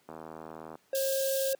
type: click train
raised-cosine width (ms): 1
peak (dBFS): -28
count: 54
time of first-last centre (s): 0.09-0.754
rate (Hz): 79.8
type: tone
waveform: triangle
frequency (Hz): 538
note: C5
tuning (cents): +48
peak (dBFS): -26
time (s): 0.93-1.55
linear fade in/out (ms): 2
type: high-pass noise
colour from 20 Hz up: white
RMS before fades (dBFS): -35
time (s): 0.95-1.53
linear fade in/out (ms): 0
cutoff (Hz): 3000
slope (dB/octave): 48
effects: pink hiss -67 dBFS RMS until 1.59 s + high-pass 200 Hz 12 dB/octave